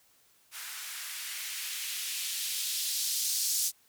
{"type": "noise with band-pass filter sweep", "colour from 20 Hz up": "violet", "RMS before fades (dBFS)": -34, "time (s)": [0.51, 3.72], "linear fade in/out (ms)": 50, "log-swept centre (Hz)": [1300, 5800], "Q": 1.3, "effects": ["white hiss -65 dBFS RMS until 3.88 s"]}